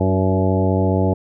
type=harmonic tone with a mistuned harmonic; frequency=94.7 Hz; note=F#2; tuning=41 cents sharp; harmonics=1 / 2 / 3 / 4 / 5 / 6 / 7 / 9; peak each=-18 / -21 / -23 / -24 / -25 / -26 / -26 / -28 dBFS; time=0-1.14 s; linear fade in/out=10 ms; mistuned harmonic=4; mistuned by=-19 cents; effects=none